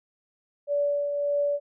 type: tone with tremolo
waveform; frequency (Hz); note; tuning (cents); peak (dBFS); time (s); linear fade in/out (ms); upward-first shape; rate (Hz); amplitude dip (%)
sine; 576; D5; -34; -21; 0.67-1.6; 50; triangle; 1.7; 45
effects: none